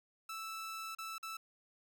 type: tone with dropouts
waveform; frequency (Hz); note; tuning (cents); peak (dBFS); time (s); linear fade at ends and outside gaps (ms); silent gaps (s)
sawtooth; 1318.5; E6; 0; -38; 0.29-1.37; 5; 0.95-0.985 / 1.182-1.228
effects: none